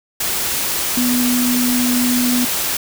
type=tone in noise; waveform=sine; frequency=246.9 Hz; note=B3; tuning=in tune; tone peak=-15 dBFS; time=0.97-2.45 s; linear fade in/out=5 ms; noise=white; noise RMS=-20 dBFS; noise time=0.2-2.77 s; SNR=+2 dB; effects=none